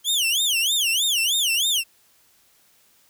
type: tone with vibrato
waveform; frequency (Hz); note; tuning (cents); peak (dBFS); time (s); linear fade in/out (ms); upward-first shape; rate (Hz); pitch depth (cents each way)
sawtooth; 3136; G7; 0; -16; 0.04-1.84; 50; sine; 3.2; 280
effects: white hiss -59 dBFS RMS until 3.09 s